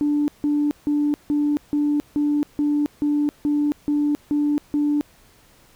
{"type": "tone bursts", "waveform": "sine", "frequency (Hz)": 293.7, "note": "D4", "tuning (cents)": 0, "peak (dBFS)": -16, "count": 12, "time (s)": [0.01, 5.01], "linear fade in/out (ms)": 0, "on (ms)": 270, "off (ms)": 160, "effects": ["tanh soft clip ceiling -13 dBFS", "pink hiss -54 dBFS RMS until 5.75 s"]}